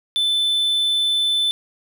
triangle tone, 3520 Hz, A7, in tune, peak -15 dBFS, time 0.16-1.51 s, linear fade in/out 0 ms, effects none

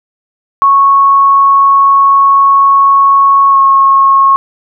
sine tone with pitch glide, 1104 to 1090.7 Hz, C#6 to C#6, -7 to -28 cents, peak -3 dBFS, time 0.62-4.36 s, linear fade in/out 0 ms, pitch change -21 cents, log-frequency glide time 3.5-3.57 s, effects none

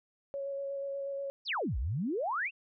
sine tone with vibrato, 554.4 Hz, C#5, in tune, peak -34 dBFS, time 0.34-1.3 s, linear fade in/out 0 ms, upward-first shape square, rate 8.3 Hz, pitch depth 10 cents each way
sine exponential two-way sweep, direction down then up, 5750 to 51.91 to 2833 Hz, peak -30 dBFS, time 1.45-2.51 s, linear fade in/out 50 ms, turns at 1.78 s
effects none

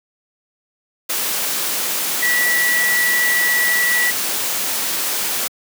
sine tone in noise, 1948 Hz, B6, 24 cents flat, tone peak -15 dBFS, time 2.22-4.11 s, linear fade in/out 10 ms, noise white, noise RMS -21 dBFS, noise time 1.09-5.48 s, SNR +3 dB, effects high-pass 200 Hz 12 dB/octave

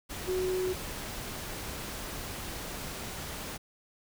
sine tone in noise, 370 Hz, F#4, in tune, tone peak -28 dBFS, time 0.27-0.74 s, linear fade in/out 20 ms, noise pink, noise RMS -39 dBFS, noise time 0.09-3.58 s, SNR +8 dB, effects none

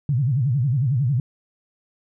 sine tone with vibrato, 130.81 Hz, C3, in tune, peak -17 dBFS, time 0.09-1.2 s, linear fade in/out 2 ms, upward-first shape sine, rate 11 Hz, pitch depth 230 cents each way, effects none

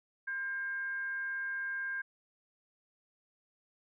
sine tone with frequency modulation, 1599 Hz, G6, 34 cents sharp, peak -34 dBFS, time 0.27-2.02 s, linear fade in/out 10 ms, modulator 562 Hz, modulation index 0.21, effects none

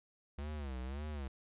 square tone with vibrato, 69.3 Hz, C#2, in tune, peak -40 dBFS, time 0.38-1.28 s, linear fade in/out 5 ms, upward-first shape sine, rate 1.8 Hz, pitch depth 170 cents each way, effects resampled to 8000 Hz

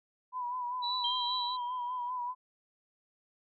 sine tone with vibrato, 987.8 Hz, B5, in tune, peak -33 dBFS, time 0.32-2.35 s, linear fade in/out 50 ms, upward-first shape sine, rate 5.1 Hz, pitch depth 46 cents each way
sine tone with tremolo, 3951 Hz, B7, in tune, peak -32 dBFS, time 0.82-1.57 s, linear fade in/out 20 ms, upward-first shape triangle, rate 2.4 Hz, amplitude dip 50%
sine tone with exponential decay, 3179 Hz, G7, 24 cents sharp, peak -29 dBFS, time 1.04-2.1 s, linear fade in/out 5 ms, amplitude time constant 230 ms
effects none

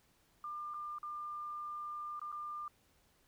sine tone with dropouts, 1198 Hz, D6, 34 cents sharp, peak -40 dBFS, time 0.44-2.68 s, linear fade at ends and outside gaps 2 ms, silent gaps 0.738-0.742 / 0.985-1.03 / 2.195-2.215 / 2.318-2.325 s, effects pink hiss -71 dBFS RMS until 3.27 s

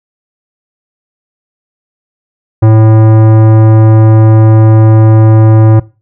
sine tone with tanh clipping, 110 Hz, A2, in tune, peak -3 dBFS, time 2.62-5.8 s, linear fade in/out 10 ms, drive 17 dB, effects noise-tail reverb RT60 0.3 s tail -20 dB re dry

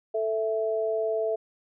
sine tone pair together, 440.8 / 659.3 Hz, A4 / E5, +3 / 0 cents, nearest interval perfect fifth, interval 697 cents, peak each -27 dBFS, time 0.14-1.36 s, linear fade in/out 10 ms, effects none

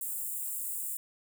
white high-pass noise, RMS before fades -36 dBFS, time 0.01-0.97 s, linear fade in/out 2 ms, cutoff 7300 Hz, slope 96 dB/octave, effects none

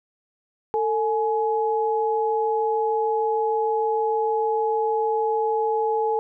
sine tone pair together, 446.7 / 843.3 Hz, A4 / G#5, +26 / +26 cents, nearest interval major seventh, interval 1100 cents, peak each -22 / -23 dBFS, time 0.74-6.19 s, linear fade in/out 0 ms, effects none

